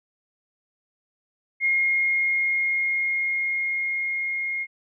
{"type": "tone with level ramp", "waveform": "sine", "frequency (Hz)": 2142, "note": "C7", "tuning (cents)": 40, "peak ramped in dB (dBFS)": [-18, -25], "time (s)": [1.6, 4.67], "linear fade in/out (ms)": 50, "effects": []}